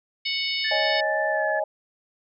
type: harmonic tone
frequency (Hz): 739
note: F#5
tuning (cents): -2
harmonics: 3 / 4 / 5 / 6 / 7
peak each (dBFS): -29 / -30 / -31 / -32 / -32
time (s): 0.25-1.01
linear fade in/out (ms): 10
type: tone with pitch glide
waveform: sine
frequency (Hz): 1760 to 1717.8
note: A6 to A6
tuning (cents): 0 to -42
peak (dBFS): -26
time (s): 0.64-1.6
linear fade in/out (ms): 10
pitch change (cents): -42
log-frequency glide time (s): 1.29-1.44
type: chord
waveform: sine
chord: C# suspended second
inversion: none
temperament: just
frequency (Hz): 554.4 / 623.7 / 831.5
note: C#5 / D#5 / G#5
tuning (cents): 0 / +4 / +2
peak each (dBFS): -30 / -25 / -28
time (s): 0.71-1.64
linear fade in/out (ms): 5
effects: none